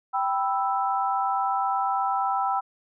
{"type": "chord", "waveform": "sine", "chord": "E minor", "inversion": "first", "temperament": "equal", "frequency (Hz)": [784, 987.8, 1318.5], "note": ["G5", "B5", "E6"], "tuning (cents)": [0, 0, 0], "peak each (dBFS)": [-25, -28, -28], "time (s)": [0.13, 2.61], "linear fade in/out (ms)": 20, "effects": []}